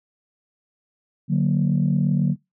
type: chord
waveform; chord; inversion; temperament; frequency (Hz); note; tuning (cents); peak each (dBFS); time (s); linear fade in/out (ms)
sine; D augmented; none; equal; 146.83 / 185 / 233.1; D3 / F#3 / A#3; 0 / 0 / 0; -19 / -20 / -24; 1.28-2.36; 50
effects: noise-tail reverb RT60 0.2 s tail -25 dB re dry + tanh soft clip ceiling -10 dBFS